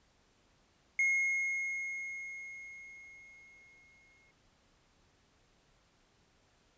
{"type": "tone with exponential decay", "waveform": "triangle", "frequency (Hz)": 2156, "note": "C#7", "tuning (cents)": -49, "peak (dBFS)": -24, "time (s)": [0.99, 4.31], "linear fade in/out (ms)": 2, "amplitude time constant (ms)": 720, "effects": ["pink hiss -69 dBFS RMS until 6.77 s", "resampled to 16000 Hz"]}